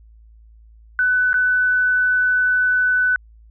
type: tone with dropouts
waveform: sine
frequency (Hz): 1498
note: F#6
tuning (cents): +21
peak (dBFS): -14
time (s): 0.99-3.16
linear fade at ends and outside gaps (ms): 1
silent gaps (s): 1.331-1.341
effects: added 55 Hz sine -44 dBFS peak until 3.5 s